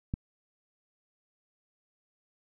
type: click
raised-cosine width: 5 ms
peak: -18 dBFS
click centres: 0.139 s
effects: none